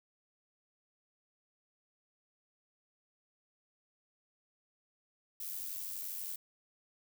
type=noise with amplitude modulation; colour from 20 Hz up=violet; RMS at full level=-39 dBFS; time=5.4-6.36 s; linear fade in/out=5 ms; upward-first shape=sine; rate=92.2 Hz; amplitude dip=50%; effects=none